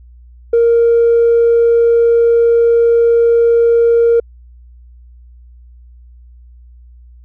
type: tone with tanh clipping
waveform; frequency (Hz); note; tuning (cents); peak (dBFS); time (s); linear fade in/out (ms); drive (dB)
triangle; 466.2; A#4; 0; -7; 0.53-4.2; 5; 5
effects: added 60 Hz sine -37 dBFS peak until 7.24 s